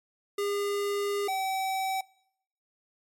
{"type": "tone pair in turn", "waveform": "square", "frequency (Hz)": [405.4, 765.7], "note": ["G#4", "G5"], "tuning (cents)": [-42, -41], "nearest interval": "major seventh", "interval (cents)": 1101, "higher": "second", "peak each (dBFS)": -28, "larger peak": "neither", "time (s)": [[0.38, 1.28], [1.28, 2.01]], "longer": "first", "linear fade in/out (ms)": 5, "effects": ["noise-tail reverb RT60 0.7 s tail -23 dB re dry", "MP3 64 kbps"]}